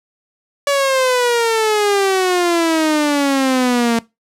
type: exponential sweep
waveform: sawtooth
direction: down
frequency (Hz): 571 to 228.5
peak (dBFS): -9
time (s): 0.67-3.99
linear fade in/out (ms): 2
effects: noise-tail reverb RT60 0.2 s tail -20 dB re dry + low-pass 11000 Hz 12 dB/octave